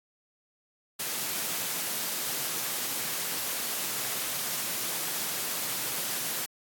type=high-pass noise; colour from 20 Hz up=white; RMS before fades=-32 dBFS; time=0.99-6.46 s; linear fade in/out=10 ms; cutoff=110 Hz; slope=96 dB/octave; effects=AAC 64 kbps